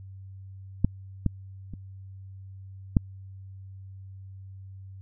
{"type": "clicks", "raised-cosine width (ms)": 5, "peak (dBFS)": [-8, -11, -24, -6], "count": 4, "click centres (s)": [0.846, 1.263, 1.737, 2.968], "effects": ["added 96 Hz sine -41 dBFS peak until 5.01 s"]}